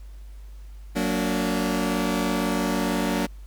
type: chord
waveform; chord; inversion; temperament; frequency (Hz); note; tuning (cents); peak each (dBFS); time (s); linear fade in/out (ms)
sawtooth; Gb augmented; none; just; 185 / 231.2 / 289.1; Gb3 / Bb3 / D4; 0 / -14 / -27; -23; 0.95-3.27; 20
effects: added 50 Hz sine -38 dBFS peak until 3.46 s + pink hiss -59 dBFS RMS until 3.46 s